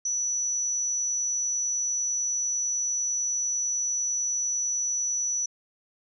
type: tone with amplitude modulation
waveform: sine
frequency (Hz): 5920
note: F#8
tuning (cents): 0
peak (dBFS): -23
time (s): 0.05-5.46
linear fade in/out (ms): 5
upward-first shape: sine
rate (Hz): 249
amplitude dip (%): 40
effects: none